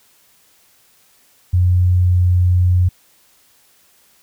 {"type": "tone", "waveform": "sine", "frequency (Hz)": 89.9, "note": "F#2", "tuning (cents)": -49, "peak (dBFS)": -10, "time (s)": [1.53, 2.89], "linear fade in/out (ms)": 10, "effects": ["white hiss -54 dBFS RMS until 4.22 s"]}